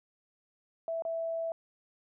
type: tone with dropouts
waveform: sine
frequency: 659.3 Hz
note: E5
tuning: in tune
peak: -31 dBFS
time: 0.88-1.52 s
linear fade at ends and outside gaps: 1 ms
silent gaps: 1.022-1.051 s
effects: none